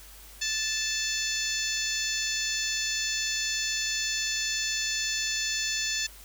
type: harmonic tone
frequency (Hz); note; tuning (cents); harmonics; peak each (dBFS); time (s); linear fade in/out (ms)
878; A5; -4; 2 / 3 / 4 / 5 / 6 / 7 / 8; -35 / -35 / -35 / -35 / -35 / -35 / -35; 0.41-6.07; 10
effects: added 50 Hz sine -50 dBFS peak until 6.24 s + white hiss -50 dBFS RMS until 6.24 s